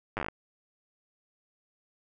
slowing click train, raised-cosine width 0.5 ms, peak -17 dBFS, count 9, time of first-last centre 0.17-0.285 s, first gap 9 ms, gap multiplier 1.13, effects none

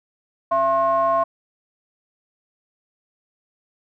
triangle ring-modulated tone, 200 Hz, G3, 35 cents sharp, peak -11 dBFS, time 0.51-1.24 s, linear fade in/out 10 ms, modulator 872 Hz, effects none

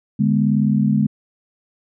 sine chord, G# diminished, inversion second, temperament equal, 146.83 / 207.7 / 246.9 Hz, D3 / G#3 / B3, 0 / 0 / 0 cents, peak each -19 / -16 / -21 dBFS, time 0.19-1.07 s, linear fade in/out 10 ms, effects none

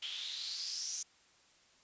white noise with band-pass filter sweep, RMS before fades -41 dBFS, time 0.02-1.03 s, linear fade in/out 5 ms, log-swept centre 3100 to 6300 Hz, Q 6.7, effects white hiss -66 dBFS RMS until 1.83 s + resampled to 16000 Hz

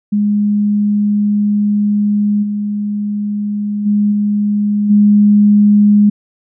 sine tone with level steps, 206.8 Hz, G#3, 7 cents flat, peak -10 / -15 / -9 / -11 / -5 dBFS, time 0.12-6.1 s, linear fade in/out 10 ms, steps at 2.42 / 3.85 / 4.11 / 4.89 s, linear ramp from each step 20 ms, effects none

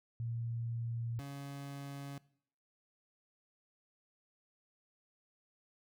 sine / 30% pulse tone pair in turn, 116.5 / 140.15 Hz, A#2 / C#3, -1 / +19 cents, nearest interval minor third, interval 320 cents, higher second, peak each -36 / -40 dBFS, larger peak first, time 0.2-1.19 / 1.19-2.18 s, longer neither, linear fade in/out 0 ms, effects noise-tail reverb RT60 0.6 s tail -20 dB re dry

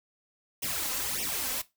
white noise with flanger, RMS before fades -32 dBFS, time 0.62-1.62 s, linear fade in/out 10 ms, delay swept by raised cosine 0.33 to 3.93 ms, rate 1.7 Hz, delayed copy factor +1, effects noise-tail reverb RT60 0.2 s tail -17 dB re dry

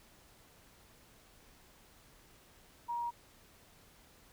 sine tone, 948 Hz, A#5, 29 cents sharp, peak -34 dBFS, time 2.88-3.11 s, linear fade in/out 20 ms, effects pink hiss -62 dBFS RMS until 4.32 s

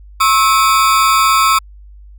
40% pulse ring-modulated tone, 1194 Hz, D6, 28 cents sharp, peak -5 dBFS, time 0.2-1.59 s, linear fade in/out 10 ms, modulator 112 Hz, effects added 50 Hz sine -35 dBFS peak until 2.18 s

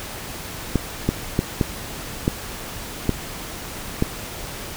clicks, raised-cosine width 3 ms, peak -4 dBFS, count 7, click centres 0.757 / 1.09 / 1.391 / 1.612 / 2.279 / 3.093 / 4.024 s, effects pink hiss -33 dBFS RMS until 4.76 s

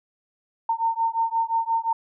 sine beating tone pair, 908 / 913.7 Hz, A#5 / A#5, -46 / -35 cents, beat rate 5.7 Hz, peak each -24 dBFS, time 0.69-1.93 s, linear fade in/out 5 ms, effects none

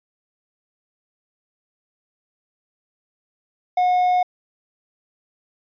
triangle tone, 725 Hz, F#5, 35 cents flat, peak -13 dBFS, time 3.77-4.23 s, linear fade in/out 5 ms, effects resampled to 11025 Hz

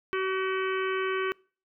harmonic tone with a mistuned harmonic, 379.3 Hz, F#4, 43 cents sharp, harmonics 1 / 3 / 4 / 5 / 6 / 7 / 8, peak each -28 / -33 / -35 / -40 / -39 / -42 / -42 dBFS, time 0.13-1.32 s, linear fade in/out 0 ms, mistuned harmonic 7, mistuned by -35 cents, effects noise-tail reverb RT60 0.4 s tail -25 dB re dry

